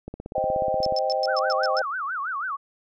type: click train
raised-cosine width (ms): 2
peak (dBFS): -21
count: 15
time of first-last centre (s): 0.08-0.923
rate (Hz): 16.6
type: chord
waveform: sine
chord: C minor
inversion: none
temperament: equal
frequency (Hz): 523.3 / 622.3 / 784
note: C5 / Eb5 / G5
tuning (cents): 0 / 0 / 0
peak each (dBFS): -26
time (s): 0.35-1.82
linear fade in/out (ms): 5
type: tone bursts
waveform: sine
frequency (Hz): 5274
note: E8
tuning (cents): 0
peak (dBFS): -26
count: 8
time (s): 0.83-1.792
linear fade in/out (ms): 0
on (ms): 24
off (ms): 110
type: tone with vibrato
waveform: sine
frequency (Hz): 1300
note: E6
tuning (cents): -24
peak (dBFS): -26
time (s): 1.27-2.57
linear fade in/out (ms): 20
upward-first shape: sine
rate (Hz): 6.1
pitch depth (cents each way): 300
effects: none